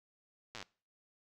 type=slowing click train; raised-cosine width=0.2 ms; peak=-27 dBFS; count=9; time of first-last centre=0.55-0.626 s; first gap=8 ms; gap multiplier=1.05; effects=noise-tail reverb RT60 0.4 s tail -23 dB re dry